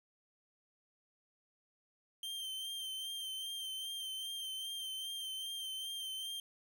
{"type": "tone with vibrato", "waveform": "45% pulse", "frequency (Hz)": 3138, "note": "G7", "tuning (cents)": 1, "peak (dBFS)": -40, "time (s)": [2.23, 6.4], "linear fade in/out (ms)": 2, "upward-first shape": "sine", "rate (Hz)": 2.5, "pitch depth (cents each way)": 31, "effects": []}